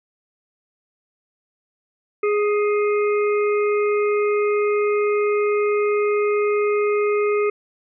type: harmonic tone with a mistuned harmonic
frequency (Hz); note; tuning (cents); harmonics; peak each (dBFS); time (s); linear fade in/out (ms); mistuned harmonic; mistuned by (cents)
415.3; G#4; 0; 1 / 3 / 5 / 6; -17 / -27 / -31 / -33; 2.23-7.5; 5; 5; +28
effects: none